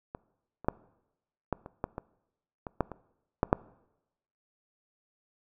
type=clicks; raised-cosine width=1 ms; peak=-23 / -28 / -10 / -14 / -28 / -16 / -21 / -23 / -11 / -25 / -9 / -6 dBFS; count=12; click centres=0.149 / 0.646 / 0.685 / 1.527 / 1.661 / 1.841 / 1.981 / 2.668 / 2.807 / 2.917 / 3.431 / 3.529 s; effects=noise-tail reverb RT60 0.9 s tail -22 dB re dry